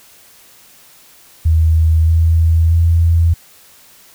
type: tone with pitch steps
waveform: sine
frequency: 80.3 / 81.89 / 83.52 Hz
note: E2 / E2 / E2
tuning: -45 / -11 / +23 cents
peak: -8 dBFS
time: 1.45-3.34 s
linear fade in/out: 10 ms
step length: 630 ms
effects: white hiss -45 dBFS RMS until 4.14 s